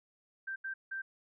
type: tone bursts at uneven times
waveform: sine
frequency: 1568 Hz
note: G6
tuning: in tune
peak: -36 dBFS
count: 3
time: 0.47-0.56 / 0.64-0.74 / 0.91-1.02 s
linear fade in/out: 10 ms
effects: none